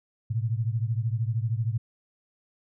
sine beating tone pair, 110 / 123 Hz, A2 / B2, 0 / -7 cents, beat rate 13 Hz, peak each -26 / -29 dBFS, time 0.3-1.78 s, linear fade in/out 10 ms, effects none

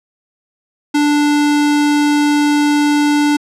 square tone, 293.7 Hz, D4, in tune, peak -11 dBFS, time 0.94-3.37 s, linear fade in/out 10 ms, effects low-pass 9000 Hz 12 dB/octave

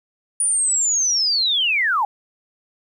sine linear sweep, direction down, 9590 to 776 Hz, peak -16 dBFS, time 0.4-2.05 s, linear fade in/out 2 ms, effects 9-bit

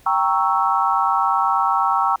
sine chord, G diminished seventh, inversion none, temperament equal, 784 / 932.3 / 1108.7 / 1318.5 Hz, G5 / Bb5 / Db6 / Fb6, 0 / 0 / 0 / 0 cents, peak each -21 dBFS, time 0.06-2.16 s, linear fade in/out 5 ms, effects pink hiss -52 dBFS RMS until 2.2 s

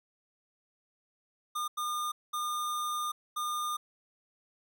square tone bursts at uneven times, 1212 Hz, D#6, 46 cents flat, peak -32 dBFS, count 4, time 1.55-1.68 / 1.77-2.12 / 2.33-3.12 / 3.36-3.77 s, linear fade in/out 10 ms, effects none

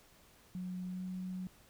sine tone with pitch glide, 182.4 to 184.63 Hz, F#3 to F#3, -24 to -3 cents, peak -38 dBFS, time 0.55-1.47 s, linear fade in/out 0 ms, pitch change +21 cents, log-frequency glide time 0.89-1.01 s, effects pink hiss -63 dBFS RMS until 1.69 s

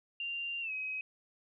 sine tone with pitch glide, 2782 to 2536 Hz, F7 to D#7, -7 to +32 cents, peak -35 dBFS, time 0.2-1.01 s, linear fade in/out 2 ms, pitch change -161 cents, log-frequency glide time 0.61-0.72 s, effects none

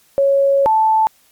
sine tone pair in turn, 553 / 877.8 Hz, C#5 / A5, -4 / -4 cents, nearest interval minor sixth, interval 800 cents, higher second, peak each -10 dBFS, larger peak neither, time 0.18-0.66 / 0.66-1.07 s, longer first, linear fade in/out 0 ms, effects white hiss -54 dBFS RMS until 1.31 s + MP3 96 kbps

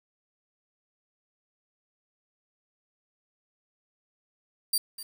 15% pulse tone with echo, 4699 Hz, D8, in tune, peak -16 dBFS, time 4.73-4.78 s, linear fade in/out 5 ms, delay 250 ms, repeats 1, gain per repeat -15 dB, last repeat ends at 5.03 s, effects 9-bit

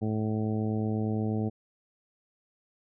harmonic tone, 108.4 Hz, A2, 25 cents flat, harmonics 1 / 2 / 3 / 4 / 5 / 6 / 7, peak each -30 / -30 / -36 / -37 / -44 / -45 / -43 dBFS, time 0.01-1.5 s, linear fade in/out 20 ms, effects none

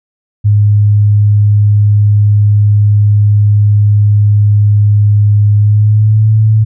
sine tone with pitch glide, 103.83 to 108.99 Hz, G#2 to A2, 0 to -16 cents, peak -4 dBFS, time 0.44-6.65 s, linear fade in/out 20 ms, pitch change +84 cents, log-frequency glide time 5.56-6.31 s, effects none

